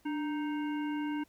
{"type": "harmonic tone with a mistuned harmonic", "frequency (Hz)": 311.1, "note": "D#4", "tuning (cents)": 0, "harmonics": [1, 3, 5, 7, 9], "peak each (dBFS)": [-32, -42, -46, -50, -51], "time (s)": [0.05, 1.24], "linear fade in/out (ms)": 10, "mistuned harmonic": 1, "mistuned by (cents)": -87, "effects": ["pink hiss -67 dBFS RMS until 1.28 s"]}